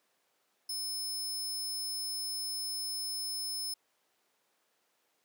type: tone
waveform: sawtooth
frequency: 5220 Hz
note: E8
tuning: 18 cents flat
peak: -32 dBFS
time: 0.69-3.74 s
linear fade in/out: 5 ms
effects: pink hiss -74 dBFS RMS until 5.24 s + high-pass 400 Hz 12 dB/octave